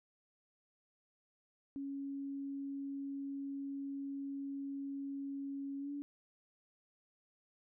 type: tone with pitch glide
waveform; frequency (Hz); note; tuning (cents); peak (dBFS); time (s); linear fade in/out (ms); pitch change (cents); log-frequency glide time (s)
sine; 277.2 to 286; C#4 to D4; 0 to -46; -39; 1.76-6.02; 0; +54; 5.79-5.91
effects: none